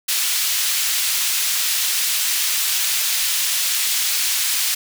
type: high-pass noise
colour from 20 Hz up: pink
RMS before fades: -20 dBFS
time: 0.08-4.75 s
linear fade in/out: 10 ms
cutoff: 3000 Hz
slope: 12 dB/octave
effects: none